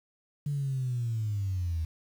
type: linear sweep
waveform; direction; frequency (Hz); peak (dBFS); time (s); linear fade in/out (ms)
sine; down; 146.83 to 78.2; -27; 0.46-1.85; 5
effects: tanh soft clip ceiling -23 dBFS + 9-bit